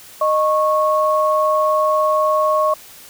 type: tone pair together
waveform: sine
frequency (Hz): 617 / 1099.4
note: D#5 / C#6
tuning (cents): -15 / -15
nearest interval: minor seventh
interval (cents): 1000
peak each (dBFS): -16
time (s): 0.21-2.74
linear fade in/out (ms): 5
effects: white hiss -41 dBFS RMS until 3.09 s